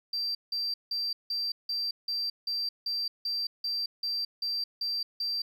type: tone bursts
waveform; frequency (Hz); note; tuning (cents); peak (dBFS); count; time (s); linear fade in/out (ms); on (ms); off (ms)
sine; 4699; D8; 0; -27; 14; 0.13-5.42; 5; 220; 170
effects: tanh soft clip ceiling -26 dBFS + 11-bit